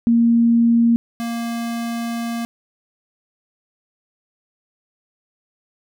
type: tone pair in turn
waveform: sine / square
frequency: 233.1 / 233.1 Hz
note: A#3 / A#3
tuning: 0 / 0 cents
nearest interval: unison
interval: 0 cents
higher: neither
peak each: -11 / -23 dBFS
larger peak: first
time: 0.07-0.96 / 1.2-2.45 s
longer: second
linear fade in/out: 0 ms
effects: none